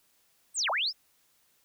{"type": "linear two-way sweep", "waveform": "sine", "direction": "down then up", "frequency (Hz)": [8870, 554.4, 5490], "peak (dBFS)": -26, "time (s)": [0.54, 0.93], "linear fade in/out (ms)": 50, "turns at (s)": 0.7, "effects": ["white hiss -68 dBFS RMS until 1.64 s"]}